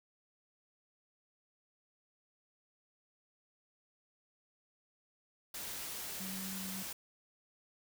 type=tone in noise; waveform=sine; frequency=190.5 Hz; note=G3; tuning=49 cents flat; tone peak=-43 dBFS; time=6.2-6.83 s; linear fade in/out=5 ms; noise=white; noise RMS=-43 dBFS; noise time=5.54-6.93 s; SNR=-3 dB; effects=none